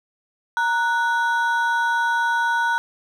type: ring-modulated tone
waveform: triangle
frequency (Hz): 1204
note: D6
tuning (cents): +43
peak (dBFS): -13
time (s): 0.57-2.78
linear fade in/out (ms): 0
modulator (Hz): 272
effects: none